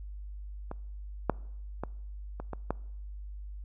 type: clicks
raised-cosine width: 1 ms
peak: -23 / -10 / -19 / -24 / -22 / -15 dBFS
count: 6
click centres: 0.714 / 1.297 / 1.836 / 2.4 / 2.533 / 2.706 s
effects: noise-tail reverb RT60 0.8 s tail -24 dB re dry + added 50 Hz sine -39 dBFS peak until 3.64 s